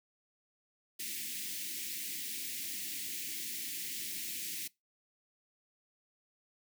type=band-stop noise; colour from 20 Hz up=white; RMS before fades=-40 dBFS; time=0.99-4.68 s; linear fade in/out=10 ms; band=360 to 1900 Hz; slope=48 dB/octave; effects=noise-tail reverb RT60 0.2 s tail -22 dB re dry + high-pass 200 Hz 12 dB/octave